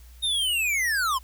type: linear sweep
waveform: square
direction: down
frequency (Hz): 3729 to 983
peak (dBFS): -23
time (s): 0.22-1.19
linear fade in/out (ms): 20
effects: added 60 Hz sine -45 dBFS peak until 1.23 s + white hiss -57 dBFS RMS until 1.23 s